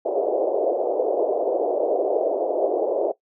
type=band-pass noise; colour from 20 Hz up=white; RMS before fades=-22 dBFS; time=0.05-3.12 s; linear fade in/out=10 ms; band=360 to 670 Hz; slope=48 dB/octave; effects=noise-tail reverb RT60 0.1 s tail -17 dB re dry